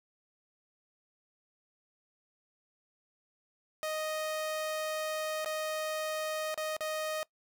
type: tone with dropouts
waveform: sawtooth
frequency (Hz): 622.3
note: D#5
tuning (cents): 0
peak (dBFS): -29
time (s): 3.83-7.23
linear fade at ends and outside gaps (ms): 0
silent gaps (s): 5.446-5.459 / 6.543-6.576 / 6.766-6.807
effects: noise-tail reverb RT60 0.1 s tail -22 dB re dry